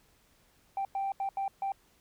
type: tone bursts at uneven times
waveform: sine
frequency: 784 Hz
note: G5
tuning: in tune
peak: -28 dBFS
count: 5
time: 0.77-0.85 / 0.95-1.12 / 1.2-1.29 / 1.37-1.48 / 1.62-1.72 s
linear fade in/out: 2 ms
effects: tanh soft clip ceiling -27 dBFS + pink hiss -66 dBFS RMS until 2 s